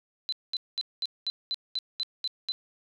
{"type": "tone bursts", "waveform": "sine", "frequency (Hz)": 4034, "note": "B7", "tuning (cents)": 36, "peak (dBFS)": -27, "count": 10, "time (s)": [0.29, 2.52], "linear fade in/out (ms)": 0, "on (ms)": 34, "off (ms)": 210, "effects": []}